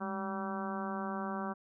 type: harmonic tone with a mistuned harmonic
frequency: 192.5 Hz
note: G3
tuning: 31 cents flat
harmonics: 1 / 2 / 3 / 4 / 5 / 6 / 7 / 8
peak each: -38 / -44 / -45 / -43 / -44 / -43 / -46 / -48 dBFS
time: 0-1.54 s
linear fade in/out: 20 ms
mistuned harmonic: 1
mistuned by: +90 cents
effects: none